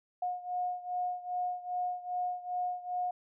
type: beating tone pair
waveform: sine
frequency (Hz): 720 / 722.5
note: F#5 / F#5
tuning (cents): -47 / -41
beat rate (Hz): 2.5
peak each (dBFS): -34 / -37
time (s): 0.22-3.11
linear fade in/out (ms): 5
effects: none